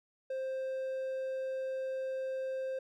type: tone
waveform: triangle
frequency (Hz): 526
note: C5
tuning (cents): +9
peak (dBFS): -32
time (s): 0.3-2.79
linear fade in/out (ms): 5
effects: none